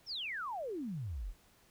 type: exponential sweep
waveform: sine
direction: down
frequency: 5700 to 34.65 Hz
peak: -37 dBFS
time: 0.06-1.34 s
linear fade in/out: 50 ms
effects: pink hiss -66 dBFS RMS until 1.7 s